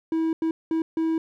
triangle tone bursts at uneven times, 323.8 Hz, E4, 31 cents flat, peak -19 dBFS, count 4, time 0.12-0.33 / 0.42-0.51 / 0.71-0.82 / 0.97-1.18 s, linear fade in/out 2 ms, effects none

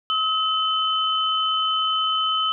sine tone pair together, 1281 / 3045 Hz, E6 / F#7, -50 / +49 cents, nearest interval octave + minor third, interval 1499 cents, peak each -22 dBFS, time 0.1-2.52 s, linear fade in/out 0 ms, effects none

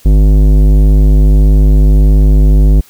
sine tone with tanh clipping, 50.8 Hz, G#1, 38 cents flat, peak -5 dBFS, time 0.05-2.81 s, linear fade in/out 10 ms, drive 15 dB, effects white hiss -43 dBFS RMS until 2.89 s

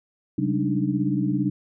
sine tone cluster, 135.1 / 191.6 / 207.2 / 288 / 305.4 Hz, C#3 / G3 / G#3 / D4 / D#4, -44 / -39 / -4 / -34 / -32 cents, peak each -27 / -26 / -32 / -27 / -26 dBFS, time 0.38-1.5 s, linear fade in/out 5 ms, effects none

